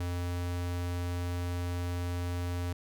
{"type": "tone", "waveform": "square", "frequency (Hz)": 88.1, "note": "F2", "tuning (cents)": 16, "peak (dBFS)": -32, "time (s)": [0, 2.73], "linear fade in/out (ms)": 5, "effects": []}